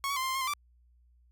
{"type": "tone with pitch steps", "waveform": "sawtooth", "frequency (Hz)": [1102, 1128, 1039, 1053, 1047, 1071, 1036, 1169], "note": ["C#6", "C#6", "C6", "C6", "C6", "C6", "C6", "D6"], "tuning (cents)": [-11, 30, -12, 11, 1, 40, -17, -8], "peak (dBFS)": -26, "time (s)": [0.04, 0.536], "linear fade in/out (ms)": 0, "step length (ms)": 62, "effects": ["added 60 Hz sine -60 dBFS peak until 1.31 s"]}